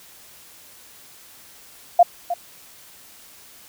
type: tone with echo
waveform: sine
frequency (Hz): 698.5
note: F5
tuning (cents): 0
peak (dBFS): -7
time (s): 1.99-2.03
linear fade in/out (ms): 5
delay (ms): 310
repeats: 1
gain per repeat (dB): -13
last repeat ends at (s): 2.34
effects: white hiss -47 dBFS RMS until 3.68 s